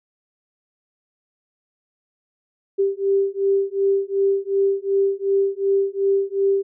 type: beating tone pair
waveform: sine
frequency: 392 / 394.7 Hz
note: G4 / G4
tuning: 0 / +12 cents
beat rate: 2.7 Hz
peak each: -20 dBFS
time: 2.78-6.63 s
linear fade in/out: 20 ms
effects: none